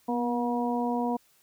harmonic tone with a mistuned harmonic, 240 Hz, B3, 49 cents flat, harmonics 1 / 2 / 3 / 4, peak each -28 / -33 / -32 / -33 dBFS, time 0.08-1.17 s, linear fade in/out 10 ms, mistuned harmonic 1, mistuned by +24 cents, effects white hiss -64 dBFS RMS until 1.42 s

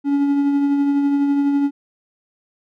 triangle tone with tremolo, 282.6 Hz, C#4, 34 cents sharp, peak -11 dBFS, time 0.04-1.71 s, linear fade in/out 50 ms, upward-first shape triangle, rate 12 Hz, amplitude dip 35%, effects none

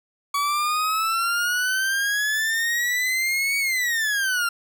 40% pulse exponential two-way sweep, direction up then down, 1131 to 2251 to 1373 Hz, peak -20 dBFS, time 0.34-4.49 s, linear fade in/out 5 ms, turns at 3.58 s, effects 9-bit

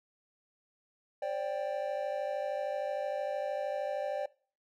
triangle chord, C suspended second, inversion none, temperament equal with one note detuned, 534.2 / 587.3 / 784 Hz, C5 / D5 / G5, +36 / 0 / 0 cents, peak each -36 / -32 / -37 dBFS, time 1.22-4.26 s, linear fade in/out 5 ms, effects noise-tail reverb RT60 0.4 s tail -21 dB re dry

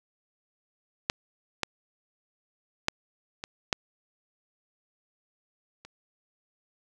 clicks, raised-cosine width 0.2 ms, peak -7 / -9 / -6 / -18 / -6 / -28 dBFS, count 6, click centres 1.099 / 1.633 / 2.884 / 3.439 / 3.728 / 5.85 s, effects none

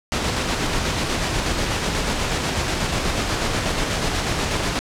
pink noise with tremolo, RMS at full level -21 dBFS, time 0.12-4.79 s, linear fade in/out 0 ms, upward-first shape square, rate 8.2 Hz, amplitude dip 25%, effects low-pass 7000 Hz 12 dB/octave

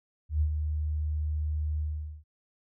sine tone with ADSR envelope, 76.2 Hz, D#2, 36 cents flat, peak -21 dBFS, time 0.29-2.24 s, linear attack 120 ms, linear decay 79 ms, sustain -6 dB, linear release 440 ms, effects none

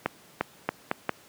accelerating click train, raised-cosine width 0.5 ms, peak -9 dBFS, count 5, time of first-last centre 0.06-1.093 s, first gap 350 ms, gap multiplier 0.8, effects pink hiss -54 dBFS RMS until 1.28 s + high-pass 150 Hz 12 dB/octave

